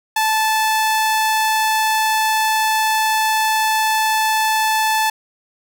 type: tone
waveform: sawtooth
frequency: 874 Hz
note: A5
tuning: 12 cents flat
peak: -11 dBFS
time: 0.16-5.1 s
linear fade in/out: 5 ms
effects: none